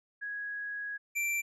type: tone pair in turn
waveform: sine / square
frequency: 1661.2 / 2349 Hz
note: G#6 / D7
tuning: 0 / 0 cents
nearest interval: tritone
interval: 600 cents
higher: second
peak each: -35 / -30 dBFS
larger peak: second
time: 0.21-0.98 / 1.15-1.42 s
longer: first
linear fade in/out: 20 ms
effects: resampled to 32000 Hz